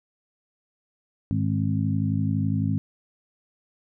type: harmonic tone with a mistuned harmonic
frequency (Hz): 51.91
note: G#1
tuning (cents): 0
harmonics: 2 / 3 / 4 / 5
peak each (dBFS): -25 / -27 / -28 / -29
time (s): 1.31-2.78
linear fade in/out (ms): 0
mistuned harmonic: 5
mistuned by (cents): +39
effects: none